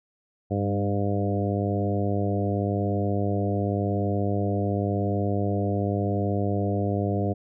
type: harmonic tone with a mistuned harmonic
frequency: 100.9 Hz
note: G#2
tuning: 49 cents flat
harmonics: 1 / 2 / 3 / 4 / 5 / 6 / 7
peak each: -26 / -29 / -31 / -32 / -33 / -34 / -34 dBFS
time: 0.5-7.34 s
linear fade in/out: 20 ms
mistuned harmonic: 2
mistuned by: -16 cents
effects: none